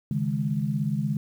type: chord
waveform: sine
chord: C# suspended second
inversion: none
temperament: equal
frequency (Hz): 138.59 / 155.56 / 207.7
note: C#3 / D#3 / G#3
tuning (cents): 0 / 0 / 0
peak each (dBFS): -28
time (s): 0.11-1.17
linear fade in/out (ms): 2
effects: 9-bit